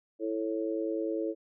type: harmonic tone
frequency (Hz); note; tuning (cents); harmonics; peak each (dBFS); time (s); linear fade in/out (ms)
110; A2; 0; 3 / 4 / 5; -32 / -34 / -36; 0.19-1.35; 50
effects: none